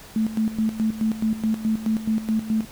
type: tone with tremolo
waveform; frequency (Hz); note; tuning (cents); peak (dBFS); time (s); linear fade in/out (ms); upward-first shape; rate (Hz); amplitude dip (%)
sine; 219.6; A3; -3; -18; 0.16-2.65; 2; square; 4.7; 75
effects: pink hiss -44 dBFS RMS until 2.71 s